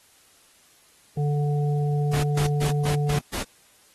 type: harmonic tone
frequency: 146.3 Hz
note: D3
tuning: 6 cents flat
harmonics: 1 / 3 / 5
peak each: -21 / -31 / -35 dBFS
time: 1.17-3.19 s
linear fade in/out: 5 ms
type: noise bursts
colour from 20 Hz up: pink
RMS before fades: -30 dBFS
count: 6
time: 2.13-3.43 s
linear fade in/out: 5 ms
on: 100 ms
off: 140 ms
effects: white hiss -57 dBFS RMS until 3.94 s + AAC 32 kbps